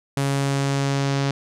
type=tone with low-pass filter sweep; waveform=sawtooth; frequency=138.6 Hz; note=C#3; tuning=in tune; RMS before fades=-22 dBFS; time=0.17-1.31 s; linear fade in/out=2 ms; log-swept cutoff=10000 to 5400 Hz; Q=1.4; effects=none